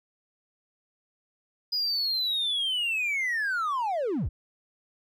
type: linear sweep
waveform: triangle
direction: down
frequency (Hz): 4978 to 35.56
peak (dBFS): -23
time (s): 1.72-4.29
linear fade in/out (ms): 10
effects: tanh soft clip ceiling -20 dBFS